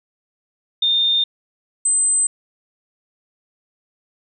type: tone pair in turn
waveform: sine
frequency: 3629 / 8147 Hz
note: A#7 / C9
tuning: -47 / -47 cents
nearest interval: octave + major second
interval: 1400 cents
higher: second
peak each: -14 dBFS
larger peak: neither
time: 0.82-1.24 / 1.85-2.27 s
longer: neither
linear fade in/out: 5 ms
effects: none